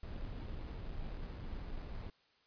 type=noise with sample-and-hold; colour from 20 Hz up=brown; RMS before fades=-43 dBFS; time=0.03-2.1 s; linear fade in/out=2 ms; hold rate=3150 Hz; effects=white hiss -71 dBFS RMS until 2.46 s + resampled to 11025 Hz